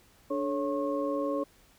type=tone cluster; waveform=sine; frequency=291.1 / 432.6 / 553 / 1084 Hz; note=D4 / A4 / C#5 / C#6; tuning=-15 / -29 / -4 / -39 cents; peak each=-32 / -36 / -31 / -37 dBFS; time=0.3-1.44 s; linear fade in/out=10 ms; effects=pink hiss -61 dBFS RMS until 1.78 s